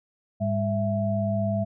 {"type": "tone cluster", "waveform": "sine", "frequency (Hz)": [105.8, 202.3, 663], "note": ["G#2", "G#3", "E5"], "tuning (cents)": [33, -45, 10], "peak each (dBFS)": -27, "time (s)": [0.4, 1.65], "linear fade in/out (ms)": 20, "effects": []}